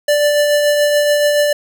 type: tone with tremolo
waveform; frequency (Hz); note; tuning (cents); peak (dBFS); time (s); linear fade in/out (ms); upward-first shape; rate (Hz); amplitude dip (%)
square; 587.3; D5; 0; -10; 0.08-1.53; 5; triangle; 7; 35
effects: none